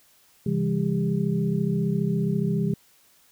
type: tone cluster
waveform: sine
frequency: 135 / 167.1 / 201.8 / 400.4 Hz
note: C#3 / E3 / G#3 / G4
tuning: -45 / +24 / -49 / +37 cents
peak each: -28 / -25 / -26 / -31 dBFS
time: 0.46-2.74 s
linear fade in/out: 5 ms
effects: white hiss -59 dBFS RMS until 3.31 s